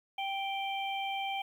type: harmonic tone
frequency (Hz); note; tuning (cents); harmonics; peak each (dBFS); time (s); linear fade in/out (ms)
784; G5; 0; 1 / 3 / 4; -34 / -39 / -40; 0.18-1.42; 5
effects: 10-bit